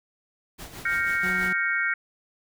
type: noise with tremolo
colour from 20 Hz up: pink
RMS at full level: -39 dBFS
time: 0.58-1.5 s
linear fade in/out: 20 ms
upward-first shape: sine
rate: 6.1 Hz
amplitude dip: 60%
type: chord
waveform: sine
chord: G half-diminished seventh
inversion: third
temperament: equal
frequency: 1396.9 / 1568 / 1864.7 / 2217 Hz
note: F6 / G6 / Bb6 / Db7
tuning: 0 / 0 / 0 / 0 cents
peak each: -28 dBFS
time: 0.85-1.94 s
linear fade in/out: 5 ms
type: tone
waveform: 35% pulse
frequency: 183.7 Hz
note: F#3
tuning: 12 cents flat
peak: -30 dBFS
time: 1.23-1.53 s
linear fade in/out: 5 ms
effects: none